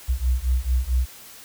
sine beating tone pair, 60.7 / 65.2 Hz, B1 / C2, -29 / -5 cents, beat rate 4.5 Hz, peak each -22 dBFS, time 0.08-1.06 s, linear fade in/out 20 ms, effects white hiss -44 dBFS RMS until 1.44 s

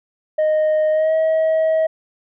sine tone with pitch glide, 619 to 638.2 Hz, D#5 to D#5, -9 to +44 cents, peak -11 dBFS, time 0.38-1.87 s, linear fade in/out 10 ms, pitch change +53 cents, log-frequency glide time 0.91-1.14 s, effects tanh soft clip ceiling -13 dBFS

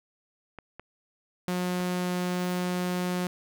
clicks, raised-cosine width 0.5 ms, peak -26 dBFS, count 3, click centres 0.587 / 0.796 / 1.803 s
sawtooth tone, 179.9 Hz, F#3, 48 cents flat, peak -23 dBFS, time 1.48-3.27 s, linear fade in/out 0 ms
effects none

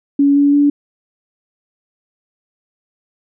sine tone with pitch steps, 282.2 / 285.1 / 288.1 Hz, C#4 / C#4 / D4, +31 / +49 / -33 cents, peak -8 dBFS, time 0.19-0.7 s, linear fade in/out 5 ms, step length 170 ms, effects none

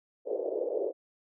white band-pass noise, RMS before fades -32 dBFS, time 0.25-0.93 s, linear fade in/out 50 ms, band 380 to 570 Hz, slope 48 dB/octave, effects none

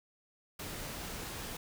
pink noise, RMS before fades -42 dBFS, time 0.59-1.57 s, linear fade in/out 5 ms, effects none

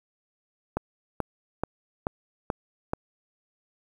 click train, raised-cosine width 1 ms, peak -12 dBFS, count 6, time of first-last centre 0.77-2.935 s, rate 2.31 Hz, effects 8-bit

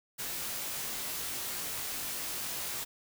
white noise with comb filter, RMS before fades -37 dBFS, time 0.18-2.85 s, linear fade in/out 20 ms, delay 20 ms, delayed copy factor -1, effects none

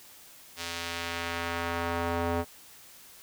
square tone with band-pass filter sweep, 85 Hz, F2, 46 cents flat, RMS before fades -32 dBFS, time 0.56-2.45 s, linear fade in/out 50 ms, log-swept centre 4700 to 630 Hz, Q 0.76, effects white hiss -52 dBFS RMS until 3.22 s

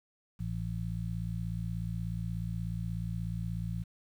harmonic tone, 56.6 Hz, A1, 50 cents sharp, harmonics 1 / 2 / 3, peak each -39 / -36 / -37 dBFS, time 0.39-3.84 s, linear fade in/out 20 ms, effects 10-bit

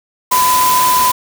sine tone in noise, 1005 Hz, B5, 30 cents sharp, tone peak -10 dBFS, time 0.31-1.12 s, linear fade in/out 10 ms, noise white, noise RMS -17 dBFS, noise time 0.31-1.12 s, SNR +4 dB, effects none

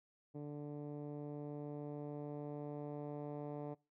10% pulse tone with low-pass filter sweep, 146.83 Hz, D3, in tune, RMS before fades -45 dBFS, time 0.34-3.75 s, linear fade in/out 20 ms, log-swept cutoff 380 to 660 Hz, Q 0.91, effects noise-tail reverb RT60 0.3 s tail -24 dB re dry

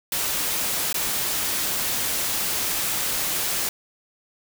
white noise with dropouts, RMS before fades -25 dBFS, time 0.12-3.69 s, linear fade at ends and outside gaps 2 ms, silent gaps 0.928-0.943 s, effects none

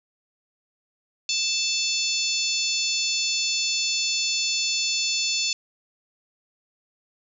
harmonic tone, 880 Hz, A5, in tune, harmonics 3 / 4 / 5 / 6 / 7 / 8, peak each -29 / -30 / -27 / -30 / -32 / -31 dBFS, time 1.29-5.53 s, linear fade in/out 2 ms, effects none

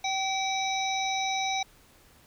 harmonic tone with a mistuned harmonic, 769 Hz, G5, 33 cents flat, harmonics 1 / 3 / 5 / 7 / 8, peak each -29 / -33 / -33 / -43 / -38 dBFS, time 0.04-1.63 s, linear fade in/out 5 ms, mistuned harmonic 8, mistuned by -68 cents, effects pink hiss -58 dBFS RMS until 2.26 s

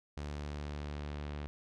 sawtooth tone with low-pass filter sweep, 73.42 Hz, D2, in tune, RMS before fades -41 dBFS, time 0.17-1.47 s, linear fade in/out 0 ms, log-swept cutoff 6400 to 3500 Hz, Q 0.99, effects none

